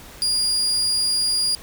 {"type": "tone", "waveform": "35% pulse", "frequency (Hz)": 4840, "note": "D#8", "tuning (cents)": -49, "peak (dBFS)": -17, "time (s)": [0.22, 1.55], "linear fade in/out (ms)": 0, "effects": ["pink hiss -42 dBFS RMS until 1.62 s"]}